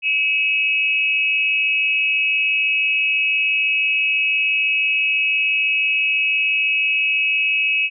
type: tone with amplitude modulation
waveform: sine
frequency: 2581 Hz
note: E7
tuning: 37 cents flat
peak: -12 dBFS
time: 0.02-7.9 s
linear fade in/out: 50 ms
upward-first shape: sine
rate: 284 Hz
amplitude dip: 75%
effects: none